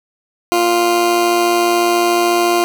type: tone with amplitude modulation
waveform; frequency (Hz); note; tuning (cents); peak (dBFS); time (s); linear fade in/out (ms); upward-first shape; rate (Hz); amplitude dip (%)
20% pulse; 349.1; F4; -1; -5; 0.52-2.64; 0; sine; 114; 40
effects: none